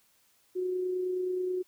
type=tone with amplitude modulation; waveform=sine; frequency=366.3 Hz; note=F#4; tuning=17 cents flat; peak=-27 dBFS; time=0.55-1.63 s; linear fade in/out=20 ms; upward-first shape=sine; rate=29.4 Hz; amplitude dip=30%; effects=white hiss -67 dBFS RMS until 1.67 s